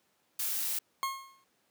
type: noise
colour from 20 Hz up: blue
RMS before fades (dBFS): -33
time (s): 0.39-0.79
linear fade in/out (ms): 5
type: tone with exponential decay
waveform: 40% pulse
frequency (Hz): 1079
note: C#6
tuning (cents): -47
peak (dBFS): -27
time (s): 1.03-1.44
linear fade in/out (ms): 0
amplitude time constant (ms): 88
effects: pink hiss -72 dBFS RMS until 1.7 s + high-pass 200 Hz 12 dB/octave